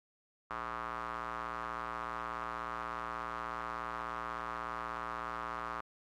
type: tone with band-pass filter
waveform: square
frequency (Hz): 58.27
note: A#1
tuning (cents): 0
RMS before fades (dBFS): -40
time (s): 0.5-5.81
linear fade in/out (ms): 5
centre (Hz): 1200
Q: 3.9
effects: AAC 64 kbps